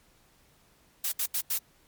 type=noise bursts at uneven times; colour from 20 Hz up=blue; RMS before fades=-29 dBFS; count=4; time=1.04-1.12 / 1.19-1.26 / 1.34-1.41 / 1.5-1.58 s; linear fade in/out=5 ms; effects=pink hiss -63 dBFS RMS until 1.87 s + MP3 96 kbps